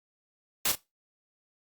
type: noise with echo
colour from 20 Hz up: white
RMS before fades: -26 dBFS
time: 0.65-0.72 s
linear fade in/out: 5 ms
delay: 34 ms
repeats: 1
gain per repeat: -8 dB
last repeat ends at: 0.754 s
effects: noise-tail reverb RT60 0.2 s tail -18 dB re dry + Opus 48 kbps